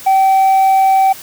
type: tone with tanh clipping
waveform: sine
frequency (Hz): 770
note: G5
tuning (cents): -31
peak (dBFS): -8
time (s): 0.06-1.13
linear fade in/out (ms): 10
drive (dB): 2
effects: white hiss -33 dBFS RMS until 1.22 s